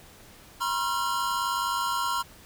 square tone cluster, 965 / 1064 / 1372 Hz, B5 / C6 / F6, -40 / +29 / -31 cents, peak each -31 dBFS, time 0.6-2.23 s, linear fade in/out 20 ms, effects pink hiss -51 dBFS RMS until 2.45 s

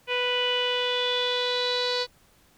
sawtooth tone with low-pass filter sweep, 493.9 Hz, B4, in tune, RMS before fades -26 dBFS, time 0.07-2.07 s, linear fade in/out 50 ms, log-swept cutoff 2700 to 4300 Hz, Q 8.2, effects pink hiss -60 dBFS RMS until 2.57 s

